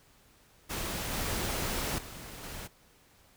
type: noise with level steps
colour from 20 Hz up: pink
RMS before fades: -35 / -33 / -45 / -42 dBFS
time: 0.69-2.68 s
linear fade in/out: 20 ms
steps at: 1.13 / 1.98 / 2.43 s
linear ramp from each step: 5 ms
effects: pink hiss -62 dBFS RMS until 3.36 s

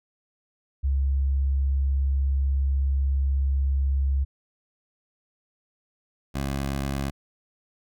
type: tone pair in turn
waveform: sine / 15% pulse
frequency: 68.2 / 68.75 Hz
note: C#2 / C#2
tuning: -28 / -14 cents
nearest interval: unison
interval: 14 cents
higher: second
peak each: -20 dBFS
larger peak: neither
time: 0.83-4.25 / 6.34-7.11 s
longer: first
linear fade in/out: 20 ms
effects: none

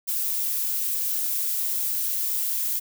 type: noise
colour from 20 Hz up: violet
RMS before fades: -26 dBFS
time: 0.07-2.8 s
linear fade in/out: 20 ms
effects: none

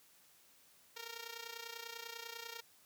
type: tone with amplitude modulation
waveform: 5% pulse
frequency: 463.1 Hz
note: A#4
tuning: 11 cents flat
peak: -31 dBFS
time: 0.96-2.61 s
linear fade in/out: 10 ms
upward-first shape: sine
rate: 30.1 Hz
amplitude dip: 75%
effects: white hiss -66 dBFS RMS until 2.85 s + high-pass 60 Hz 12 dB/octave

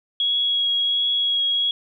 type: tone with vibrato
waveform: sine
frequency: 3322 Hz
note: G#7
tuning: in tune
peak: -18 dBFS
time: 0.2-1.71 s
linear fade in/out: 2 ms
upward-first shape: triangle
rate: 1.4 Hz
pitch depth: 13 cents each way
effects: 10-bit

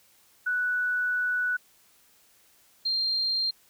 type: tone pair in turn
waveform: sine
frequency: 1480 / 4186 Hz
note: F#6 / C8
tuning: 0 / 0 cents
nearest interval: octave + tritone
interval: 1800 cents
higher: second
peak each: -24 / -24 dBFS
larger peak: neither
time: 0.46-1.57 / 2.85-3.51 s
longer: first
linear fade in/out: 10 ms
effects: white hiss -61 dBFS RMS until 3.69 s

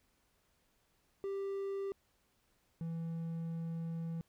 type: tone pair in turn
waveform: triangle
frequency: 393.4 / 165.31 Hz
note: G4 / E3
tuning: +6 / +5 cents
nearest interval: octave + minor third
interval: 1501 cents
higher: first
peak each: -34 / -35 dBFS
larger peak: first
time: 1.24-1.92 / 2.81-4.21 s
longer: second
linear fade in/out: 0 ms
effects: pink hiss -75 dBFS RMS until 4.28 s

